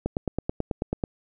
click train, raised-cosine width 2 ms, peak -12 dBFS, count 10, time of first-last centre 0.06-1.038 s, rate 9.2 Hz, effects none

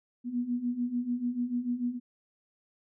sine beating tone pair, 239.2 / 246 Hz, A#3 / B3, +45 / -7 cents, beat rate 6.8 Hz, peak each -34 / -30 dBFS, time 0.24-2 s, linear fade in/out 50 ms, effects none

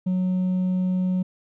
triangle tone with hard clipping, 184 Hz, F#3, 9 cents flat, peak -19 dBFS, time 0.06-1.23 s, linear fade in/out 10 ms, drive 1 dB, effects none

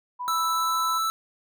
sine tone with pitch glide, 987.8 to 1004.5 Hz, B5 to B5, 0 to +29 cents, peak -29 dBFS, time 0.19-0.99 s, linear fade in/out 20 ms, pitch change +29 cents, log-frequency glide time 0.45-0.75 s
square tone, 1318.5 Hz, E6, in tune, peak -24 dBFS, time 0.28-1.1 s, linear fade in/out 0 ms
effects none

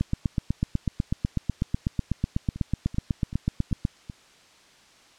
two click trains, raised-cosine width 5 ms, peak -11 / -23 dBFS, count 32 / 5, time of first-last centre 0.01-3.851 / 2.56-4.098 s, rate 8.07 / 2.6 Hz, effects white hiss -55 dBFS RMS until 5.18 s + low-pass 6000 Hz 12 dB/octave

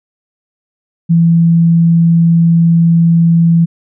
sine tone, 167.3 Hz, E3, 26 cents sharp, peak -5 dBFS, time 1.09-3.66 s, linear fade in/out 20 ms, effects none

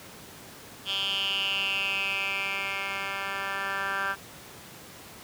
10% pulse tone with band-pass filter sweep, 196 Hz, G3, in tune, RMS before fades -30 dBFS, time 0.85-4.16 s, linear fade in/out 50 ms, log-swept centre 3300 to 1600 Hz, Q 7, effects pink hiss -46 dBFS RMS until 5.23 s + high-pass 100 Hz 12 dB/octave

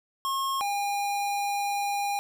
square tone pair in turn, 1080 / 809.1 Hz, C#6 / G#5, -45 / -45 cents, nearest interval perfect fourth, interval 500 cents, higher first, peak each -27 dBFS, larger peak neither, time 0.25-0.61 / 0.61-2.19 s, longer second, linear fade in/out 0 ms, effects none

